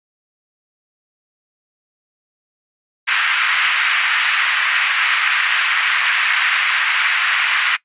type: band-pass noise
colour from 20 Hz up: white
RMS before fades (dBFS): -17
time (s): 3.07-7.77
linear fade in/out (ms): 20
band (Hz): 1300 to 2600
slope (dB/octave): 24
effects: noise-tail reverb RT60 0.1 s tail -20 dB re dry + resampled to 8000 Hz